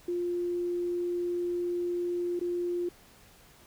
sine tone with dropouts, 351 Hz, F4, 9 cents sharp, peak -28 dBFS, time 0.08-2.89 s, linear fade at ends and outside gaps 5 ms, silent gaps 2.394-2.411 s, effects pink hiss -57 dBFS RMS until 3.66 s

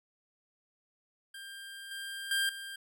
25% pulse tone with level steps, 1592 Hz, G6, 26 cents sharp, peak -40 / -35 / -24 / -37 dBFS, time 1.34-2.76 s, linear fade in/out 5 ms, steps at 1.91 / 2.31 / 2.49 s, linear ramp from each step 2 ms, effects none

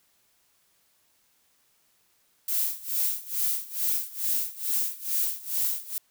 violet noise with tremolo, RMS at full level -25 dBFS, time 2.48-5.98 s, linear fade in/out 2 ms, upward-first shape sine, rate 2.3 Hz, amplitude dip 90%, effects white hiss -67 dBFS RMS until 6.1 s

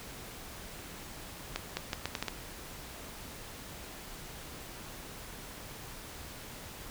accelerating click train, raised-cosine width 0.2 ms, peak -15 dBFS, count 7, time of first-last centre 1.56-2.283 s, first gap 210 ms, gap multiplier 0.77, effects pink hiss -46 dBFS RMS until 6.9 s

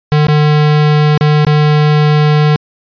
square tone with dropouts, 150.3 Hz, D3, 40 cents sharp, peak -7 dBFS, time 0.12-2.56 s, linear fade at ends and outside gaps 0 ms, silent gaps 0.269-0.284 / 1.176-1.21 / 1.449-1.468 s, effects resampled to 11025 Hz

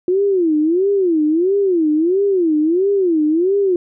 sine tone with vibrato, 349.2 Hz, F4, in tune, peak -12 dBFS, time 0.08-3.76 s, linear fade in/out 2 ms, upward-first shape sine, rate 1.5 Hz, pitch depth 250 cents each way, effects none

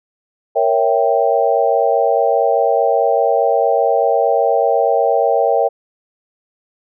sine chord, A# diminished seventh, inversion none, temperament equal, 466.2 / 554.4 / 659.3 / 784 Hz, A#4 / C#5 / E5 / G5, 0 / 0 / 0 / 0 cents, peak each -17 dBFS, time 0.55-5.69 s, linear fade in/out 20 ms, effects none

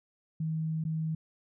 sine tone with dropouts, 159 Hz, D#3, 38 cents sharp, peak -29 dBFS, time 0.4-1.15 s, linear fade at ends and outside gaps 5 ms, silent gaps 0.84-0.85 s, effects none

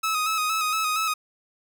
sawtooth tone with vibrato, 1273 Hz, D#6, 39 cents sharp, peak -19 dBFS, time 0.03-1.14 s, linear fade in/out 10 ms, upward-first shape square, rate 4.3 Hz, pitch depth 35 cents each way, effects none

